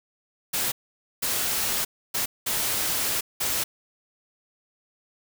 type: noise bursts at uneven times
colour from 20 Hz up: white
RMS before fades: -26 dBFS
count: 5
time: 0.53-0.72 / 1.22-1.85 / 2.14-2.26 / 2.46-3.21 / 3.4-3.64 s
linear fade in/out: 10 ms
effects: none